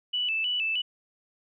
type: tone with vibrato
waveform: sine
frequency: 2794 Hz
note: F7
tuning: in tune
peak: -25 dBFS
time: 0.13-0.82 s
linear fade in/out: 10 ms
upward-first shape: square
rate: 3.2 Hz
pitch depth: 100 cents each way
effects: none